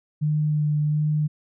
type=tone with vibrato; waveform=sine; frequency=150.7 Hz; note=D3; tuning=45 cents sharp; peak=-19 dBFS; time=0.21-1.28 s; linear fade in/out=20 ms; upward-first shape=sine; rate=1.4 Hz; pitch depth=14 cents each way; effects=none